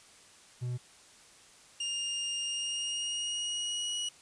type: tone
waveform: triangle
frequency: 123.47 Hz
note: B2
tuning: in tune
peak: -30 dBFS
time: 0.61-0.78 s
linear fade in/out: 20 ms
type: tone with pitch glide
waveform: sawtooth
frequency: 2820 to 2914 Hz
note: F7 to F#7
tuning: +16 to -27 cents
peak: -29 dBFS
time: 1.8-4.09 s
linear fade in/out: 5 ms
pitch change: +57 cents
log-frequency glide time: 2.38-3.97 s
effects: white hiss -57 dBFS RMS until 4.21 s + resampled to 22050 Hz